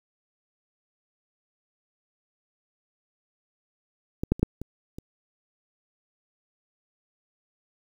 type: clicks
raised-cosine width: 3 ms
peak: -14 / -7 / -24 / -6 / -21 / -24 dBFS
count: 6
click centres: 4.235 / 4.32 / 4.395 / 4.43 / 4.616 / 4.985 s
effects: 8-bit